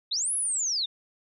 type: linear two-way sweep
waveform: sine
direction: up then down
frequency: 3520 to 11000 to 3520 Hz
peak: -25 dBFS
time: 0.11-0.86 s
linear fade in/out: 10 ms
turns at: 0.34 s
effects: none